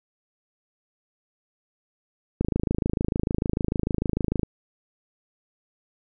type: click train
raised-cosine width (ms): 3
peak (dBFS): -10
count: 55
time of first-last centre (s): 2.41-4.432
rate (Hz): 26.7
effects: none